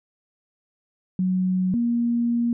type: tone pair in turn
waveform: sine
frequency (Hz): 185 / 236.4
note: F#3 / A#3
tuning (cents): 0 / +24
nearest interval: major third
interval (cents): 424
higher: second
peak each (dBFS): -19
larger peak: neither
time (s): 1.19-1.74 / 1.74-2.53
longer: second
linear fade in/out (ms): 2
effects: none